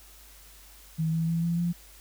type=tone with pitch steps; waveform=sine; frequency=160.4 / 163.39 / 166.44 / 169.55 / 172.71 Hz; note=E3 / E3 / E3 / E3 / F3; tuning=-47 / -15 / +17 / +49 / -19 cents; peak=-24 dBFS; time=0.98-1.73 s; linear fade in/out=20 ms; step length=150 ms; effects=added 50 Hz sine -53 dBFS peak until 2 s + white hiss -53 dBFS RMS until 2 s